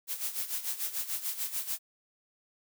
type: noise with tremolo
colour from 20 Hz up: blue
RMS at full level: -32 dBFS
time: 0.07-1.79 s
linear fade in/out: 50 ms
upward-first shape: sine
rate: 6.8 Hz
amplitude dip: 75%
effects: none